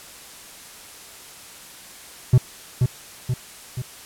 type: tone with echo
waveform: triangle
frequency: 125.4 Hz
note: B2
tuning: 27 cents sharp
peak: -7 dBFS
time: 2.33-2.38 s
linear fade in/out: 5 ms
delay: 480 ms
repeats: 3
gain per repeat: -5 dB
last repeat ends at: 3.82 s
effects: white hiss -42 dBFS RMS until 4.05 s + low-pass 12000 Hz 12 dB/octave